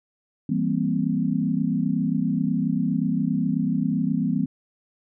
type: chord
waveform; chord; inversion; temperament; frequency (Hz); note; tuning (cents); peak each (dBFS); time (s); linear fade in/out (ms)
sine; C dominant seventh; first; equal with one note detuned; 164.81 / 196 / 234 / 261.6; E3 / G3 / Bb3 / C4; 0 / 0 / +7 / 0; -26; 0.49-4.46; 5
effects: none